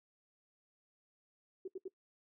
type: tone bursts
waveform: sine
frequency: 376 Hz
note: F#4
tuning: 28 cents sharp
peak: -39 dBFS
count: 3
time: 1.65-1.881 s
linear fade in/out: 5 ms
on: 29 ms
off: 72 ms
effects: noise-tail reverb RT60 0.1 s tail -20 dB re dry